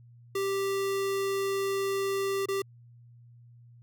square tone with dropouts, 392 Hz, G4, in tune, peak -28 dBFS, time 0.35-2.62 s, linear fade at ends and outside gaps 5 ms, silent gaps 2.458-2.485 s, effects added 119 Hz sine -51 dBFS peak until 3.82 s

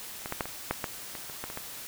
clicks, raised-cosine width 0.5 ms, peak -20 / -16 / -13 / -22 / -11 / -15 / -24 / -27 / -19 / -24 / -20 dBFS, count 11, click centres 0.259 / 0.324 / 0.408 / 0.456 / 0.71 / 0.842 / 1.152 / 1.298 / 1.44 / 1.501 / 1.574 s, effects white hiss -42 dBFS RMS until 1.87 s

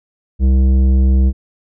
sine tone with tanh clipping, 65.5 Hz, C2, 2 cents sharp, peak -10 dBFS, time 0.39-1.33 s, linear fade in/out 50 ms, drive 11 dB, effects none

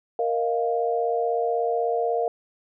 sine chord, Bb suspended fourth, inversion none, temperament equal, 466.2 / 622.3 / 698.5 Hz, Bb4 / Eb5 / F5, 0 / 0 / 0 cents, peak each -24 / -30 / -25 dBFS, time 0.19-2.28 s, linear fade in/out 2 ms, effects none

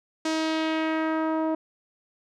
sawtooth tone with low-pass filter sweep, 317.8 Hz, D#4, 37 cents sharp, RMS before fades -26 dBFS, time 0.25-1.55 s, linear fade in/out 5 ms, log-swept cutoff 6500 to 790 Hz, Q 1.4, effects none

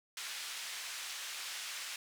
pink band-pass noise, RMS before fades -43 dBFS, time 0.17-1.96 s, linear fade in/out 2 ms, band 1900 to 8700 Hz, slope 12 dB/octave, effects none

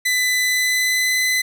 sawtooth tone with pitch glide, 2002 to 2018 Hz, B6 to B6, +23 to +37 cents, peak -13 dBFS, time 0.05-1.42 s, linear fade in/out 10 ms, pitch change +14 cents, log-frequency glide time 0.43-1.18 s, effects none

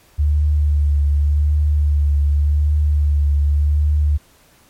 sine tone with vibrato, 73.42 Hz, D2, in tune, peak -12 dBFS, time 0.18-4.18 s, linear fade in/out 20 ms, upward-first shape triangle, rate 0.87 Hz, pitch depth 34 cents each way, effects pink hiss -52 dBFS RMS until 4.69 s + MP3 64 kbps

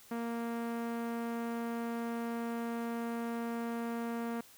sawtooth tone with low-pass filter, 232.9 Hz, A#3, 1 cent flat, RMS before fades -37 dBFS, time 0.11-4.41 s, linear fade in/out 5 ms, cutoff 1700 Hz, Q 0.82, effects white hiss -58 dBFS RMS until 4.57 s

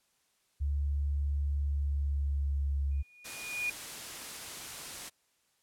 sine tone with pitch glide, 71.4 to 69.73 Hz, D2 to C#2, -48 to +11 cents, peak -28 dBFS, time 0.6-3.03 s, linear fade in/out 20 ms, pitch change -41 cents, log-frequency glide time 1.59-2.92 s
sine tone with exponential growth, 2447 Hz, D#7, 29 cents flat, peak -28 dBFS, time 2.91-3.7 s, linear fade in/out 5 ms, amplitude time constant 170 ms
white noise, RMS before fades -42 dBFS, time 3.24-5.1 s, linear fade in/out 20 ms
effects white hiss -73 dBFS RMS until 5.62 s + low-pass 11000 Hz 12 dB/octave

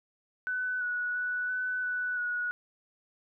sine tone with pitch steps, 1501 / 1467 / 1480 / 1501 / 1486 / 1459 Hz, F#6 / F#6 / F#6 / F#6 / F#6 / F#6, +24 / -15 / 0 / +24 / +7 / -25 cents, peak -29 dBFS, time 0.47-2.51 s, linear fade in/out 0 ms, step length 340 ms, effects none

